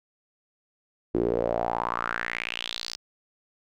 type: tone with band-pass filter sweep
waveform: sawtooth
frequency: 58.27 Hz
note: A#1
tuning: in tune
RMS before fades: -29 dBFS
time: 1.14-2.96 s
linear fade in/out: 10 ms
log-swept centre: 340 to 5200 Hz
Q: 4.8
effects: none